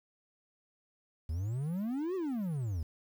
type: exponential two-way sweep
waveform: triangle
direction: up then down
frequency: 75.2 to 390.2 to 75.2 Hz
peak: -30 dBFS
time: 1.29-2.83 s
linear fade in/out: 5 ms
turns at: 2.15 s
effects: 10-bit